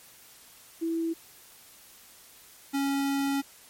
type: tone pair in turn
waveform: sine / square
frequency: 329.6 / 277.2 Hz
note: E4 / C#4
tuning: 0 / 0 cents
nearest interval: minor third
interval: 300 cents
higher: first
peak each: -26 dBFS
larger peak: neither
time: 0.81-1.14 / 2.73-3.42 s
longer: second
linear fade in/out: 20 ms
effects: white hiss -53 dBFS RMS until 3.69 s + MP3 64 kbps